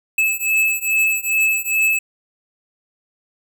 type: beating tone pair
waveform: square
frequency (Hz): 2604 / 2606.4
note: E7 / E7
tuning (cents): -22 / -20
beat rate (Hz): 2.4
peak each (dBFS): -20 / -19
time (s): 0.18-1.99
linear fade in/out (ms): 5
effects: none